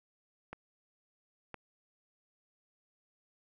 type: clicks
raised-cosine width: 0.5 ms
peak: -27 dBFS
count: 2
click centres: 0.53 / 1.543 s
effects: none